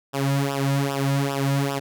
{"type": "tone with flanger", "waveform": "sawtooth", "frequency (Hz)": 138.59, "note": "C#3", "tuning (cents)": 0, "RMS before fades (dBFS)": -23, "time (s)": [0.13, 1.8], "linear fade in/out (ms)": 20, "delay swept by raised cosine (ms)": [0.46, 2.66], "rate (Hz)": 2.5, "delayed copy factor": -0.9, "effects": []}